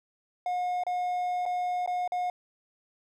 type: tone with dropouts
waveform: triangle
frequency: 720 Hz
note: F#5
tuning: 47 cents flat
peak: -25 dBFS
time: 0.46-2.3 s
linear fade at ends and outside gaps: 2 ms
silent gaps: 0.836-0.866 / 1.455-1.461 / 1.862-1.875 / 2.077-2.12 s
effects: none